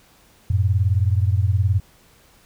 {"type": "beating tone pair", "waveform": "sine", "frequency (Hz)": [91.5, 110.5], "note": ["F#2", "A2"], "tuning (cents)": [-19, 8], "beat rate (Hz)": 19, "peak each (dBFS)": [-17, -20], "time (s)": [0.5, 1.8], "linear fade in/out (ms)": 5, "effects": ["pink hiss -54 dBFS RMS until 2.45 s"]}